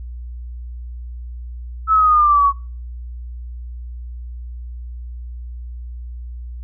sine exponential sweep, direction down, 1315 to 1108.7 Hz, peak -10 dBFS, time 1.87-2.53 s, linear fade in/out 50 ms, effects noise-tail reverb RT60 0.4 s tail -22 dB re dry + added 60 Hz sine -28 dBFS peak until 6.63 s

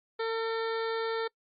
harmonic tone, 451.7 Hz, A4, 45 cents sharp, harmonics 1 / 2 / 3 / 4 / 5 / 7 / 8 / 9 / 10, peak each -30 / -38 / -38 / -41 / -47 / -51 / -47 / -48 / -50 dBFS, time 0.19-1.28 s, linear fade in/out 10 ms, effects noise-tail reverb RT60 0.1 s tail -26 dB re dry + Opus 48 kbps

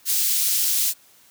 white high-pass noise, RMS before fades -21 dBFS, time 0.05-0.94 s, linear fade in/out 50 ms, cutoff 4000 Hz, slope 12 dB/octave, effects white hiss -54 dBFS RMS until 1.3 s + high-pass 80 Hz 12 dB/octave

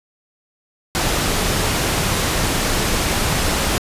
pink low-pass noise, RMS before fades -19 dBFS, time 0.95-3.78 s, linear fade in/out 0 ms, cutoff 12000 Hz, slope 12 dB/octave, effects resampled to 32000 Hz

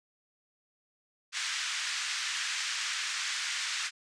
pink band-pass noise, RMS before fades -34 dBFS, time 1.32-3.91 s, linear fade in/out 50 ms, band 1500 to 7400 Hz, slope 24 dB/octave, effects resampled to 22050 Hz

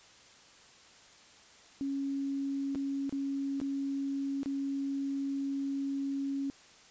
sine tone with dropouts, 276 Hz, C#4, 7 cents flat, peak -31 dBFS, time 1.81-6.5 s, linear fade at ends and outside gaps 0 ms, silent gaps 2.749-2.756 / 3.094-3.125 / 3.601-3.614 / 4.432-4.459 s, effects white hiss -57 dBFS RMS until 6.9 s + resampled to 16000 Hz

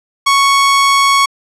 sawtooth tone, 1108.7 Hz, C#6, in tune, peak -4 dBFS, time 0.26-1.26 s, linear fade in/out 10 ms, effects low-pass 9000 Hz 12 dB/octave

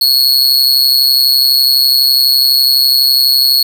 45% pulse tone with amplitude modulation, 4345 Hz, C#8, 35 cents flat, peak -3 dBFS, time 0.01-3.63 s, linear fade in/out 5 ms, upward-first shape sine, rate 132 Hz, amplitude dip 80%, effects none

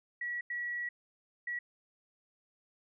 sine tone bursts at uneven times, 1929 Hz, B6, 41 cents flat, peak -34 dBFS, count 3, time 0.21-0.41 / 0.5-0.89 / 1.47-1.59 s, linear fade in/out 5 ms, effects none

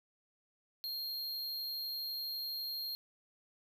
square tone, 4224 Hz, C8, 16 cents sharp, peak -38 dBFS, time 0.84-2.95 s, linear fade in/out 0 ms, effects none

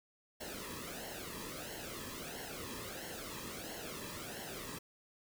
pink noise with flanger, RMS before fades -45 dBFS, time 0.4-4.79 s, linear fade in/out 10 ms, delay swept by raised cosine 0.82 to 1.39 ms, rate 1.5 Hz, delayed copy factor -0.7, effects none

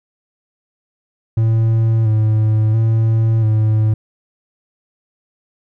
triangle tone with vibrato, 110.5 Hz, A2, 8 cents sharp, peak -9 dBFS, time 1.37-3.94 s, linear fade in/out 5 ms, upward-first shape square, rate 0.73 Hz, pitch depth 30 cents each way, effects none

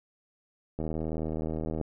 click train, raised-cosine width 2 ms, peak -20 dBFS, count 82, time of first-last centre 0.79-1.813 s, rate 79.2 Hz, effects none

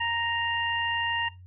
harmonic tone, 932.3 Hz, A#5, in tune, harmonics 1 / 2 / 3, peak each -30 / -30 / -30 dBFS, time 0-1.29 s, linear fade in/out 10 ms, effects noise-tail reverb RT60 0.2 s tail -17 dB re dry + added 91 Hz sine -45 dBFS peak until 1.46 s

